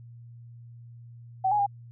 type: tone with pitch steps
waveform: sine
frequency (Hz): 760 / 834 / 806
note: F#5 / G#5 / G5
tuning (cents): +46 / +7 / +48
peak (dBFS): -21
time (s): 1.44-1.665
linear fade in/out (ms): 10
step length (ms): 75
effects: added 118 Hz sine -44 dBFS peak until 1.91 s